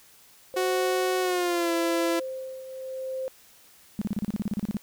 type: tone with tremolo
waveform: sine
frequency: 523.3 Hz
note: C5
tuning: in tune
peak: -28 dBFS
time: 0.54-3.28 s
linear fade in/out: 0 ms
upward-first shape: triangle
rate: 0.83 Hz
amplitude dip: 70%
type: tone with pitch glide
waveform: sawtooth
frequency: 370 to 335.4 Hz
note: F#4 to E4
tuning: 0 to +30 cents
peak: -20 dBFS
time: 0.56-2.2 s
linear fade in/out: 10 ms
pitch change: -170 cents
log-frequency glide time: 1.21-1.72 s
type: tone bursts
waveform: sine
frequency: 206.2 Hz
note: G#3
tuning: 12 cents flat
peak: -24 dBFS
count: 14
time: 3.99-4.769 s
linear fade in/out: 0 ms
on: 25 ms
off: 33 ms
effects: white hiss -55 dBFS RMS until 4.82 s